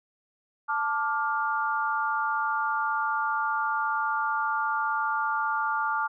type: chord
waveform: sine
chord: D minor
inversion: second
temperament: just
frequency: 881 / 1174.7 / 1409.6 Hz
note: A5 / D6 / F6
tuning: +2 / 0 / +16 cents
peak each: -29 dBFS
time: 0.68-6.08 s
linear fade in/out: 20 ms
effects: none